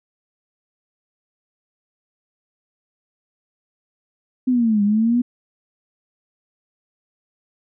sine linear two-way sweep, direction down then up, 259.1 to 200.8 to 248.1 Hz, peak -14 dBFS, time 4.47-5.22 s, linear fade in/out 10 ms, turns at 4.83 s, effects none

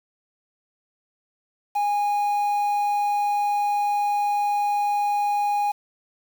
triangle tone with quantisation, 822 Hz, G#5, 18 cents flat, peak -18 dBFS, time 1.75-5.72 s, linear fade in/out 10 ms, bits 7, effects none

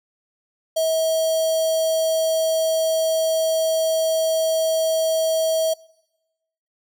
square tone with notch filter, 644 Hz, E5, 41 cents flat, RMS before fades -20 dBFS, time 0.76-5.74 s, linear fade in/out 10 ms, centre 1900 Hz, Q 1.2, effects noise-tail reverb RT60 1.0 s tail -24 dB re dry

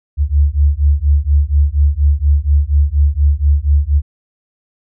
sine beating tone pair, 70.4 / 74.6 Hz, C#2 / D2, +27 / +28 cents, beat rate 4.2 Hz, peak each -12 dBFS, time 0.17-4.02 s, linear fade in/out 50 ms, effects none

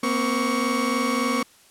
30% pulse tone cluster, 236.4 / 259.9 / 1116 Hz, A#3 / C4 / C#6, +24 / -11 / +11 cents, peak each -23 dBFS, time 0.03-1.43 s, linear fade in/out 5 ms, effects white hiss -54 dBFS RMS until 1.7 s + low-pass 11000 Hz 12 dB/octave

